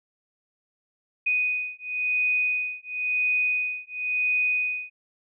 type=beating tone pair; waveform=sine; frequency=2489 / 2489.96 Hz; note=D#7 / D#7; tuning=0 / +1 cents; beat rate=0.96 Hz; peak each=-26 / -26 dBFS; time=1.26-4.9 s; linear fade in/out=10 ms; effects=none